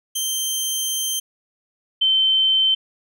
15% pulse / sine tone pair in turn, 3136 / 3091 Hz, G7 / G7, 0 / -25 cents, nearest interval unison, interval 25 cents, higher first, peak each -14 dBFS, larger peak neither, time 0.15-1.2 / 2.01-2.75 s, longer first, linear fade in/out 10 ms, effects none

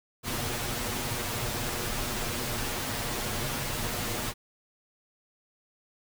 pink noise with comb filter, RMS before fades -32 dBFS, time 0.23-4.34 s, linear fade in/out 50 ms, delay 8.4 ms, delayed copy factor +0.7, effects none

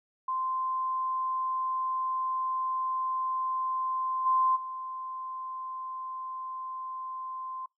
sine tone with level steps, 1040 Hz, C6, 11 cents flat, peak -28 / -22 / -35 dBFS, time 0.28-7.66 s, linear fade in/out 5 ms, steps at 4.25 / 4.55 s, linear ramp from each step 20 ms, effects noise-tail reverb RT60 0.2 s tail -26 dB re dry

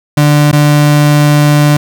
35% pulse tone with dropouts, 147.6 Hz, D3, 9 cents sharp, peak -3 dBFS, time 0.17-1.77 s, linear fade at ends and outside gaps 5 ms, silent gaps 0.515-0.528 s, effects none

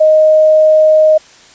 sine tone, 622.3 Hz, D#5, in tune, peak -4 dBFS, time 0-1.18 s, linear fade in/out 10 ms, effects white hiss -41 dBFS RMS until 1.54 s + resampled to 16000 Hz

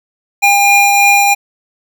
square tone pair together, 805 / 2412 Hz, G5 / D7, +46 / +46 cents, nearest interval octave + perfect fifth, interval 1900 cents, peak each -10 dBFS, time 0.42-1.35 s, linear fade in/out 20 ms, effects none

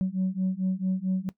sine beating tone pair, 185 / 189.5 Hz, F#3 / F#3, 0 / +42 cents, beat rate 4.5 Hz, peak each -26 dBFS, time 0.01-1.29 s, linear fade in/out 0 ms, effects noise-tail reverb RT60 0.1 s tail -18 dB re dry + tanh soft clip ceiling -20 dBFS

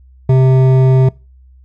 sine tone with hard clipping, 130.81 Hz, C3, in tune, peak -8 dBFS, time 0.29-1.09 s, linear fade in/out 5 ms, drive 11 dB, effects noise-tail reverb RT60 0.3 s tail -24 dB re dry + added 64 Hz sine -40 dBFS peak until 1.64 s

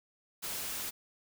white noise, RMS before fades -38 dBFS, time 0.42-0.91 s, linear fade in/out 20 ms, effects none

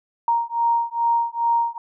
sine beating tone pair, 932.3 / 934.7 Hz, A#5 / A#5, 0 / +4 cents, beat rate 2.4 Hz, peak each -21 dBFS, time 0.28-1.78 s, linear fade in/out 2 ms, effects none

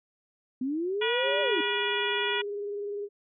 sine linear two-way sweep, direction up then down, 246.9 to 600 to 290.6 Hz, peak -27 dBFS, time 0.61-1.61 s, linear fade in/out 5 ms, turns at 1.41 s
harmonic tone, 483.2 Hz, B4, 38 cents flat, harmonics 2 / 3 / 4 / 5 / 6 / 7, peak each -34 / -34 / -34 / -34 / -34 / -34 dBFS, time 1.01-2.42 s, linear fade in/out 10 ms
sine tone with vibrato, 408.3 Hz, G#4, 29 cents flat, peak -31 dBFS, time 1.22-3.09 s, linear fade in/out 50 ms, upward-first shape triangle, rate 20 Hz, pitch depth 39 cents each way
effects none

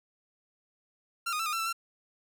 sawtooth tone with pitch steps, 1369 / 1235 / 1330 / 1227 / 1346 / 1328 / 1360 Hz, F6 / D#6 / E6 / D#6 / E6 / E6 / F6, -35 / -13 / +15 / -25 / +36 / +12 / -46 cents, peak -26 dBFS, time 1.26-1.729 s, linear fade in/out 10 ms, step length 67 ms, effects none

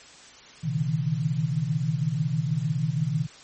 sine tone cluster, 122.2 / 138.1 / 153.9 / 160.2 Hz, B2 / C#3 / D#3 / E3, -18 / -6 / -19 / -49 cents, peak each -30 / -28 / -33 / -26 dBFS, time 0.63-3.27 s, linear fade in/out 20 ms, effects white hiss -48 dBFS RMS until 3.43 s + MP3 32 kbps

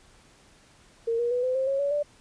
sine tone with pitch steps, 460 / 476.2 / 493 / 510.4 / 528.4 / 547 / 566.3 / 586.3 Hz, A#4 / A#4 / B4 / C5 / C5 / C#5 / C#5 / D5, -23 / +37 / -3 / -43 / +17 / -23 / +37 / -3 cents, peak -23 dBFS, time 1.07-2.03 s, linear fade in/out 10 ms, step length 120 ms, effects pink hiss -57 dBFS RMS until 2.2 s + resampled to 22050 Hz

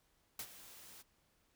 white noise with ADSR envelope, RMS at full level -42 dBFS, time 0.39-1.03 s, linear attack 3 ms, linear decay 65 ms, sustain -14 dB, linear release 21 ms, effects pink hiss -75 dBFS RMS until 1.55 s

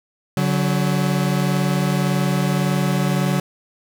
40% pulse tone pair together, 143.22 / 185 Hz, D3 / F#3, -43 / 0 cents, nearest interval major third, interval 443 cents, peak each -19 dBFS, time 0.37-3.4 s, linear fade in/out 2 ms, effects none

